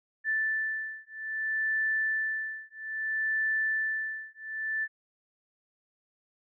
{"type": "beating tone pair", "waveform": "sine", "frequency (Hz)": [1760, 1760.61], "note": ["A6", "A6"], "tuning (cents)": [0, 1], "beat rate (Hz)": 0.61, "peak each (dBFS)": -31, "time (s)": [0.24, 4.88], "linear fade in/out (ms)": 50, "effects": []}